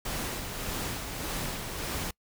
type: noise with tremolo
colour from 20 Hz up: pink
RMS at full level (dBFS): -33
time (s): 0.05-2.11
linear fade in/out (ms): 5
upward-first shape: sine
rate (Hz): 1.7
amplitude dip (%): 40
effects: noise-tail reverb RT60 0.1 s tail -26 dB re dry